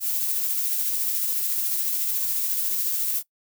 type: noise with tremolo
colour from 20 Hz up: violet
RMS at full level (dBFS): -24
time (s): 0-3.23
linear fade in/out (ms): 50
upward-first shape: sine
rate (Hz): 14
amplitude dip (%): 25
effects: noise-tail reverb RT60 0.1 s tail -20 dB re dry